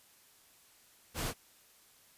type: noise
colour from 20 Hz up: pink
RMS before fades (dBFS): -36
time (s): 1.14-1.34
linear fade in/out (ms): 50
effects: white hiss -63 dBFS RMS until 2.17 s + resampled to 32000 Hz

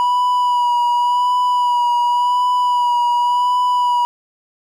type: tone with vibrato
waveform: triangle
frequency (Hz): 977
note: B5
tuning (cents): -19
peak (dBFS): -11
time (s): 0-4.05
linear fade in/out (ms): 0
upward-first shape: sine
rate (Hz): 0.9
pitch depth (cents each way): 23
effects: none

